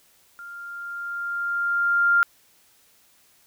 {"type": "tone with level ramp", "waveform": "sine", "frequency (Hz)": 1396.9, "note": "F6", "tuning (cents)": 0, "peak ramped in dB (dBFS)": [-37, -14], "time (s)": [0.39, 2.23], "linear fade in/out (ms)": 0, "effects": ["white hiss -59 dBFS RMS until 3.46 s"]}